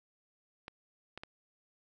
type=clicks; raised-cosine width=0.3 ms; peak=-27 dBFS; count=3; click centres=0.681 / 1.176 / 1.235 s; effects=none